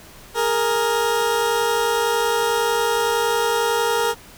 20% pulse tone pair together, 415.3 / 466.2 Hz, G#4 / A#4, 0 / 0 cents, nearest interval major second, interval 200 cents, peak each -19 / -14 dBFS, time 0.34-4.15 s, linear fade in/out 50 ms, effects pink hiss -44 dBFS RMS until 4.37 s

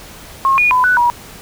sine tone with pitch steps, 1078 / 2446 / 1005 / 1487 / 960 Hz, C#6 / D#7 / B5 / F#6 / B5, -49 / -30 / +30 / +8 / -49 cents, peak -9 dBFS, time 0.45-1.1 s, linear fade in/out 0 ms, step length 130 ms, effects pink hiss -36 dBFS RMS until 1.41 s

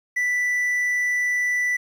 triangle tone, 1975.5 Hz, B6, in tune, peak -18 dBFS, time 0.16-1.77 s, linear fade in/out 10 ms, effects 9-bit

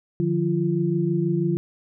sine tone cluster, 150.7 / 176.9 / 343.2 Hz, D3 / F3 / F4, +45 / +23 / -30 cents, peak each -24 dBFS, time 0.2-1.57 s, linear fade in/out 0 ms, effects none

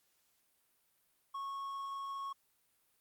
triangle tone, 1100 Hz, C#6, 14 cents flat, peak -36 dBFS, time 1.34-2.33 s, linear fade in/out 10 ms, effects white hiss -75 dBFS RMS until 3 s + Opus 48 kbps

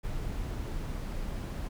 brown noise, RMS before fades -35 dBFS, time 0.03-1.69 s, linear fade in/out 20 ms, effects none

